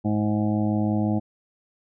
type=harmonic tone with a mistuned harmonic; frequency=105.8 Hz; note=G#2; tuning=33 cents sharp; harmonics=1 / 2 / 3 / 5 / 6 / 7 / 8; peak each=-26 / -23 / -27 / -36 / -35 / -35 / -40 dBFS; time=0.04-1.2 s; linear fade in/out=20 ms; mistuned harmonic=8; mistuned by=-33 cents; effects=none